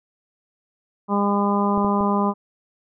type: harmonic tone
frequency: 202.3 Hz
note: G#3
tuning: 45 cents flat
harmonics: 1 / 2 / 3 / 4 / 5 / 6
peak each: -20 / -26 / -29 / -27 / -24 / -29 dBFS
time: 1.08-2.34 s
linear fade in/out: 50 ms
type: clicks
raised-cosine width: 2 ms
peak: -17 dBFS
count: 3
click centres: 1.777 / 1.847 / 2.008 s
effects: none